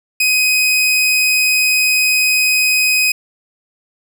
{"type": "tone", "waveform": "sawtooth", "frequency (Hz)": 2512, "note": "D#7", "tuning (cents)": 16, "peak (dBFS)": -8, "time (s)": [0.2, 3.12], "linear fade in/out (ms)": 5, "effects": []}